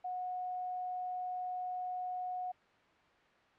sine tone, 730 Hz, F#5, 24 cents flat, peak -36 dBFS, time 0.04-2.52 s, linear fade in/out 10 ms, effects white hiss -65 dBFS RMS until 3.58 s + low-pass 2000 Hz 12 dB/octave

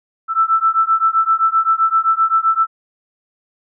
sine beating tone pair, 1321 / 1328.7 Hz, E6 / E6, +3 / +13 cents, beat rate 7.7 Hz, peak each -15 dBFS, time 0.28-2.67 s, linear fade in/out 50 ms, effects none

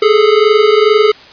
square tone pair together, 414.6 / 436.9 Hz, G#4 / A4, -3 / -12 cents, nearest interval minor second, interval 91 cents, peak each -10 dBFS, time 0.02-1.12 s, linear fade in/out 5 ms, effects white hiss -37 dBFS RMS until 1.32 s + resampled to 11025 Hz

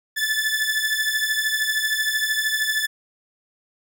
sawtooth beating tone pair, 1736 / 1749 Hz, A6 / A6, -24 / -11 cents, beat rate 13 Hz, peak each -20 / -20 dBFS, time 0.16-2.87 s, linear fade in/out 20 ms, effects none

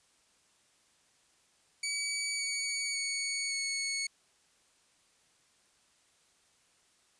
15% pulse tone with pitch steps, 2277 / 2253 / 2230 / 2207 Hz, C#7 / C#7 / C#7 / C#7, +46 / +28 / +10 / -8 cents, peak -25 dBFS, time 1.83-4.07 s, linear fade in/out 5 ms, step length 560 ms, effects white hiss -68 dBFS RMS until 7.19 s + resampled to 22050 Hz

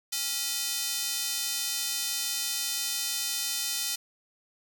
square tone with high-pass filter, 277.1 Hz, C#4, 1 cent flat, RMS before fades -31 dBFS, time 0.12-3.96 s, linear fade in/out 10 ms, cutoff 4500 Hz, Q 1, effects none

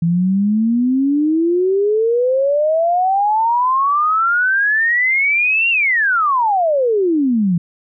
sine exponential two-way sweep, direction up then down, 164.81 to 2794 to 164.81 Hz, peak -12 dBFS, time 0.02-7.58 s, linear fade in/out 5 ms, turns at 5.7 s, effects none

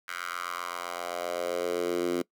10% pulse tone with high-pass filter sweep, 87.7 Hz, F2, 8 cents sharp, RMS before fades -32 dBFS, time 0.08-2.22 s, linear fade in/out 5 ms, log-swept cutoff 1600 to 300 Hz, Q 3.1, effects noise-tail reverb RT60 0.1 s tail -22 dB re dry

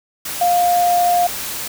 sine tone in noise, 705 Hz, F5, 16 cents sharp, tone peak -12 dBFS, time 0.41-1.27 s, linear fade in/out 5 ms, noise white, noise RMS -26 dBFS, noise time 0.25-1.68 s, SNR +11 dB, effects none

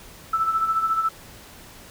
sine tone with tremolo, 1318.5 Hz, E6, in tune, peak -17 dBFS, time 0.33-1.09 s, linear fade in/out 5 ms, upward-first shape sine, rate 14 Hz, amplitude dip 60%, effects pink hiss -45 dBFS RMS until 1.9 s

